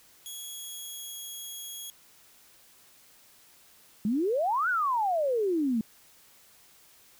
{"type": "tone with pitch glide", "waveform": "10% pulse", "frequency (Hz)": [3338, 3317], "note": ["G#7", "G#7"], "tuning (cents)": [8, -3], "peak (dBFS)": -31, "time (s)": [0.26, 1.9], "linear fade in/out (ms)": 0, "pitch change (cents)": -11, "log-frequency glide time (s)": [0.48, 1.18]}
{"type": "exponential two-way sweep", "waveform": "sine", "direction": "up then down", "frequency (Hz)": [197.3, 1529, 213.4], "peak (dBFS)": -24, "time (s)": [4.05, 5.81], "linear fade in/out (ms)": 2, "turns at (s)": 4.69}
{"effects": ["white hiss -58 dBFS RMS until 7.19 s"]}